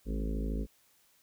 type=harmonic tone with a mistuned harmonic; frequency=53.3 Hz; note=G#1; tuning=46 cents sharp; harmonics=1 / 3 / 4 / 5 / 6 / 7 / 8 / 9 / 10; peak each=-32 / -42 / -40 / -41 / -48 / -49 / -45 / -51 / -52 dBFS; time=0.05-0.67 s; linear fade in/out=50 ms; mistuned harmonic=3; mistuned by=-47 cents; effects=white hiss -67 dBFS RMS until 1.22 s